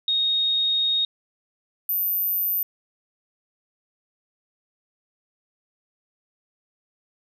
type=tone pair in turn; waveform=sine; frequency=3729 / 13857 Hz; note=A#7 / A9; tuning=0 / -28 cents; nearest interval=octave + major seventh; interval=2272 cents; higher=second; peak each=-19 / -21 dBFS; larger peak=first; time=0.08-1.05 / 1.89-2.63 s; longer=first; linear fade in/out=2 ms; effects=none